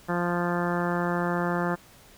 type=harmonic tone; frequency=174.61 Hz; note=F3; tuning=in tune; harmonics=1 / 2 / 3 / 4 / 5 / 6 / 7 / 8 / 9 / 10; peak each=-28 / -31 / -33 / -34 / -35 / -36 / -36 / -37 / -38 / -38 dBFS; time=0.08-1.76 s; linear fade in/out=20 ms; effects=pink hiss -53 dBFS RMS until 2.17 s